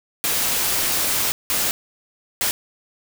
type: noise bursts at uneven times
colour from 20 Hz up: white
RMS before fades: -21 dBFS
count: 3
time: 0.24-1.32 / 1.5-1.71 / 2.41-2.51 s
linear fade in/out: 0 ms
effects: none